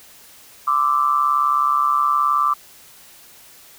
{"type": "tone with amplitude modulation", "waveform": "sine", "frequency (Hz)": 1174.7, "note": "D6", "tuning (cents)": 0, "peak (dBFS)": -11, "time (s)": [0.67, 2.54], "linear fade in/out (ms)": 10, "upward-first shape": "sine", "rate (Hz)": 139, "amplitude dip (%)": 80, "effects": ["white hiss -46 dBFS RMS until 3.78 s"]}